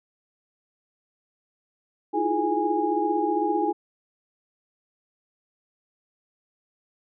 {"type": "tone cluster", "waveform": "sine", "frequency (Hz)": [316, 338.5, 353.8, 422.2, 824], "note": ["D#4", "E4", "F4", "G#4", "G#5"], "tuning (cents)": [27, 46, 23, 29, -14], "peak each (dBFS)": [-28, -29, -30, -29, -25], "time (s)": [2.13, 3.73], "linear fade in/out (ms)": 20, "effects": []}